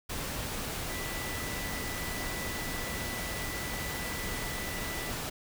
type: tone in noise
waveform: sine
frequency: 1979 Hz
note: B6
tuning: 3 cents sharp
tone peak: -41 dBFS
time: 0.89-5.11 s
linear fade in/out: 10 ms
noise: pink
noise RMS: -36 dBFS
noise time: 0.09-5.3 s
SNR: -8 dB
effects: none